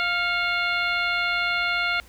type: harmonic tone with a mistuned harmonic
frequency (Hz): 698.5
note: F5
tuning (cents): 0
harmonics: 1 / 2 / 3 / 4 / 5 / 6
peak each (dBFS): -32 / -25 / -26 / -31 / -34 / -35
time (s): 0-2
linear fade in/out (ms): 0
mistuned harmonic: 3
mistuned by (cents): +65
effects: added 60 Hz sine -50 dBFS peak until 2.08 s + pink hiss -52 dBFS RMS until 2.08 s